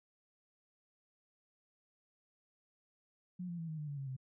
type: tone with pitch steps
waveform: sine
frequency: 180.2 / 172.16 / 164.48 / 157.15 / 150.14 / 143.44 / 137.04 / 130.93 Hz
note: F#3 / F3 / E3 / D#3 / D3 / D3 / C#3 / C3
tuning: -45 / -25 / -4 / +18 / +39 / -40 / -19 / +2 cents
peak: -39 dBFS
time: 3.39-4.166 s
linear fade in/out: 10 ms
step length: 97 ms
effects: none